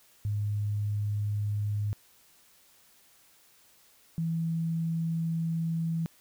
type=tone pair in turn; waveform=sine; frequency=103.8 / 164.48 Hz; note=G#2 / E3; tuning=0 / -4 cents; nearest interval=minor sixth; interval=796 cents; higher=second; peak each=-27 dBFS; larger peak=neither; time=0.25-1.93 / 4.18-6.06 s; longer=second; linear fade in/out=0 ms; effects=white hiss -61 dBFS RMS until 6.2 s